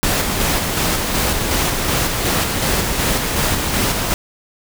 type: noise with tremolo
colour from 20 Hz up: pink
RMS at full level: -17 dBFS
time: 0.03-4.14 s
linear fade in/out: 0 ms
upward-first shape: square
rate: 2.7 Hz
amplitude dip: 30%
effects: none